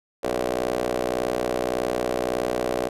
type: ring-modulated tone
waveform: 15% pulse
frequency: 61.74 Hz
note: B1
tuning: in tune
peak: -14 dBFS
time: 0.23-2.89 s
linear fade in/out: 10 ms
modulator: 503 Hz
effects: resampled to 32000 Hz